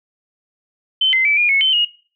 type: tone with pitch steps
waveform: sine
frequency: 3072 / 2066 / 2310 / 2425 / 2195 / 3075 / 2873 Hz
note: G7 / C7 / D7 / D#7 / C#7 / G7 / F7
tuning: -36 / -22 / -29 / -45 / -18 / -34 / +48 cents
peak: -12 dBFS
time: 1.01-1.85 s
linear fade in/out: 5 ms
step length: 120 ms
effects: noise-tail reverb RT60 0.4 s tail -19 dB re dry